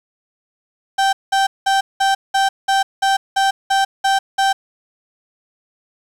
35% pulse tone bursts, 780 Hz, G5, 9 cents flat, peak -11 dBFS, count 11, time 0.98-4.53 s, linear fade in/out 10 ms, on 150 ms, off 190 ms, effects low-pass 8000 Hz 12 dB/octave + 7-bit

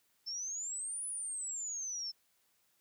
sine exponential two-way sweep, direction up then down, 5274 to 10010 to 5274 Hz, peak -37 dBFS, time 0.26-2.12 s, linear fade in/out 20 ms, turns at 1.06 s, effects white hiss -74 dBFS RMS until 2.8 s + high-pass 60 Hz 12 dB/octave

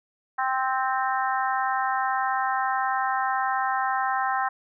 harmonic tone, 261.6 Hz, C4, in tune, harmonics 3 / 4 / 5 / 6 / 7, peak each -26 / -28 / -30 / -32 / -33 dBFS, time 0.38-4.49 s, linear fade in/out 10 ms, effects none

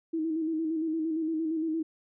sine tone with vibrato, 320 Hz, D#4, 49 cents sharp, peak -27 dBFS, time 0.13-1.83 s, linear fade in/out 10 ms, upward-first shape square, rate 8.7 Hz, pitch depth 41 cents each way, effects none

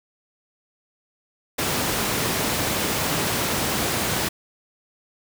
pink high-pass noise, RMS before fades -24 dBFS, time 1.58-4.29 s, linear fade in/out 10 ms, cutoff 100 Hz, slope 12 dB/octave, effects none

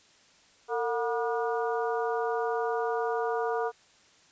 harmonic tone with a mistuned harmonic, 240.9 Hz, B3, 43 cents flat, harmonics 2 / 3 / 4 / 5 / 6, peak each -29 / -33 / -35 / -37 / -39 dBFS, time 0.68-3.72 s, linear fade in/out 50 ms, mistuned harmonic 2, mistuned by -97 cents, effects white hiss -60 dBFS RMS until 4.31 s + resampled to 16000 Hz

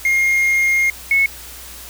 triangle / sine tone pair in turn, 2133 / 2196 Hz, C7 / C#7, +33 / -17 cents, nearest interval minor second, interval 50 cents, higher second, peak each -11 dBFS, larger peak neither, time 0.05-0.9 / 1.11-1.26 s, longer first, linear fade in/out 2 ms, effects added 60 Hz sine -41 dBFS peak until 1.89 s + white hiss -36 dBFS RMS until 1.89 s

